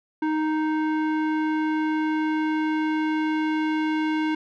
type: tone with low-pass filter sweep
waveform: square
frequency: 311.1 Hz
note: D#4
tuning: in tune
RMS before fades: -24 dBFS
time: 0.22-4.35 s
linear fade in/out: 5 ms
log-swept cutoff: 1500 to 2500 Hz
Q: 1.2
effects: none